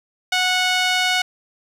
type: tone with band-pass filter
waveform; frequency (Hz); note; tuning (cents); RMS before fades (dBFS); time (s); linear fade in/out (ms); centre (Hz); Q
sawtooth; 735; F#5; -12; -19; 0.32-1.22; 5; 3000; 1
effects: 8-bit